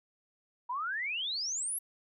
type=exponential sweep; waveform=sine; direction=up; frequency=939 to 11590 Hz; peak=-32 dBFS; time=0.69-1.79 s; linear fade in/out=10 ms; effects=none